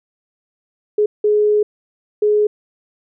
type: tone bursts at uneven times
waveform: sine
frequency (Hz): 420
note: G#4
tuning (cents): +19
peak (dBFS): -11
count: 3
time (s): 0.98-1.06 / 1.24-1.63 / 2.22-2.47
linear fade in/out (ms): 5
effects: none